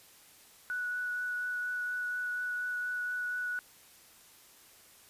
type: tone with vibrato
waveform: sine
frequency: 1474 Hz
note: F#6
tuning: 7 cents flat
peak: -32 dBFS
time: 0.7-3.59 s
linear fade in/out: 0 ms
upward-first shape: triangle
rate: 4.2 Hz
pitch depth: 11 cents each way
effects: white hiss -58 dBFS RMS until 5.09 s + resampled to 32000 Hz